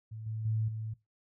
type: tone with level steps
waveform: sine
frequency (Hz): 110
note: A2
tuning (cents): 0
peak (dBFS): -40 / -34 / -28 / -35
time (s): 0.11-0.94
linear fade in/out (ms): 10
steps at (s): 0.26 / 0.45 / 0.68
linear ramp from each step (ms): 5
effects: noise-tail reverb RT60 0.2 s tail -18 dB re dry